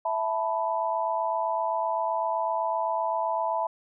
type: chord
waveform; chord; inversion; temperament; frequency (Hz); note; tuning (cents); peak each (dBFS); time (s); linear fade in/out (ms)
sine; E suspended fourth; none; equal; 659.3 / 880 / 987.8; E5 / A5 / B5; 0 / 0 / 0; -29; 0.05-3.67; 5
effects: none